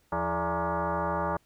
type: tone with frequency modulation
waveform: sine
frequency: 172.6 Hz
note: F3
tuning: 20 cents flat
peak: -26 dBFS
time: 0.12-1.37 s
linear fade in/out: 5 ms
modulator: 252 Hz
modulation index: 4.5
effects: pink hiss -67 dBFS RMS until 1.45 s